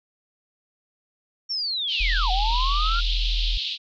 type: linear two-way sweep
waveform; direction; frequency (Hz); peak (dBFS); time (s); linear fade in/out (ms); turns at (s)
sine; down then up; 5570 to 724 to 1423; -24; 1.49-3.01; 20; 2.31
type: band-pass noise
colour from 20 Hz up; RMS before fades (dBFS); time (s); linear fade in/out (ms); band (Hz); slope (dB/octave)
white; -29; 1.87-3.78; 50; 2900 to 4200; 48
type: tone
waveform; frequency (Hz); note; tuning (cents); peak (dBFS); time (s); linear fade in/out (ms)
sine; 41; E1; -9; -21; 2-3.58; 10
effects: none